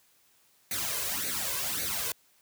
white noise with flanger, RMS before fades -32 dBFS, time 0.71-2.12 s, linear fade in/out 2 ms, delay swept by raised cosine 0.47 to 1.97 ms, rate 1.8 Hz, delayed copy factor +0.75, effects white hiss -65 dBFS RMS until 2.41 s + high-pass 60 Hz 12 dB/octave

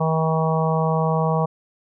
harmonic tone, 160 Hz, D#3, 49 cents sharp, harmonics 1 / 3 / 4 / 5 / 6 / 7, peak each -20 / -25 / -26 / -27 / -28 / -28 dBFS, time 0-1.46 s, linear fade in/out 10 ms, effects none

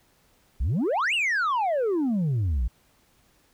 sine exponential two-way sweep, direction up then down, 51.91 to 2952 to 51.91 Hz, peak -19 dBFS, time 0.6-2.68 s, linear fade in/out 10 ms, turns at 1.14 s, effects tanh soft clip ceiling -21 dBFS + pink hiss -63 dBFS RMS until 3.53 s

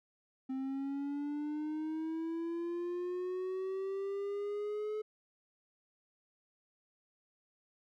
triangle linear sweep, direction up, 261.6 to 429.7 Hz, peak -33 dBFS, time 0.49-5.02 s, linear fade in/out 10 ms, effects none

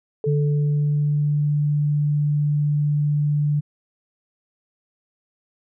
sine tone with exponential decay, 436.3 Hz, A4, 15 cents flat, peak -21 dBFS, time 0.24-1.49 s, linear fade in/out 1 ms, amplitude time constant 270 ms
sine tone, 147.4 Hz, D3, 7 cents sharp, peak -17 dBFS, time 0.26-3.61 s, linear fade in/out 20 ms
effects none

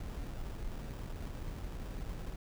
brown noise with sample-and-hold, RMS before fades -41 dBFS, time 0-2.36 s, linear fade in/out 5 ms, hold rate 2100 Hz, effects none

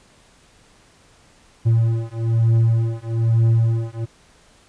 triangle beating tone pair, 113.7 / 114.8 Hz, A#2 / A#2, -43 / -26 cents, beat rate 1.1 Hz, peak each -16 dBFS, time 1.65-4.06 s, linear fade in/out 20 ms, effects pink hiss -53 dBFS RMS until 4.68 s + resampled to 22050 Hz

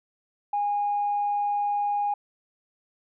sine tone, 820 Hz, G#5, 22 cents flat, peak -22 dBFS, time 0.53-2.14 s, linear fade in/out 5 ms, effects tanh soft clip ceiling -18 dBFS

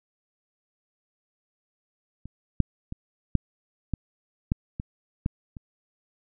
clicks, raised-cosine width 5 ms, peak -27 / -6 / -21 / -7 / -14 / -10 / -19 / -13 / -27 dBFS, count 9, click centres 2.256 / 2.603 / 2.924 / 3.353 / 3.937 / 4.519 / 4.799 / 5.261 / 5.568 s, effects none

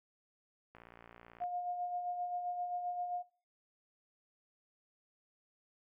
click train, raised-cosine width 0.5 ms, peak -39 dBFS, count 41, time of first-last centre 0.75-1.437 s, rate 58.2 Hz
sine tone with tremolo, 712 Hz, F5, 33 cents sharp, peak -34 dBFS, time 1.4-3.23 s, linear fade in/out 20 ms, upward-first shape sine, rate 7.6 Hz, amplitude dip 45%
effects noise-tail reverb RT60 0.5 s tail -22 dB re dry

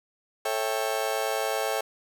35% pulse chord, A dominant seventh, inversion none, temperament just, 440 / 550 / 660 / 792 Hz, A4 / C#5 / E5 / G5, 0 / -14 / +2 / +18 cents, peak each -30 dBFS, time 0.45-1.81 s, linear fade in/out 5 ms, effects none

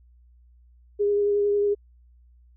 sine tone with vibrato, 408.9 Hz, G#4, 27 cents flat, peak -19 dBFS, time 0.99-1.75 s, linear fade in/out 20 ms, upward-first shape triangle, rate 11 Hz, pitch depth 17 cents each way, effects added 60 Hz sine -52 dBFS peak until 2.56 s

